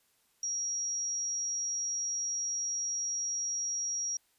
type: tone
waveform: sine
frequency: 5670 Hz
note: F8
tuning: 25 cents sharp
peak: -31 dBFS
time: 0.43-4.17 s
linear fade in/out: 2 ms
effects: white hiss -71 dBFS RMS until 4.38 s + resampled to 32000 Hz